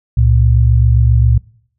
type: tone pair together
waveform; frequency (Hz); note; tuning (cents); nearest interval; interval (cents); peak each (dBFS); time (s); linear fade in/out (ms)
sine; 67.7 / 115.17; C#2 / A#2; -40 / -20; major sixth; 920; -10; 0.17-1.38; 5
effects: noise-tail reverb RT60 0.6 s tail -22 dB re dry